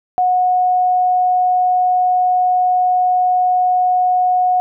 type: tone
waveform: sine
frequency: 730 Hz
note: F#5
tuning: 24 cents flat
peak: -11 dBFS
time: 0.18-4.6 s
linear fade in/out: 0 ms
effects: none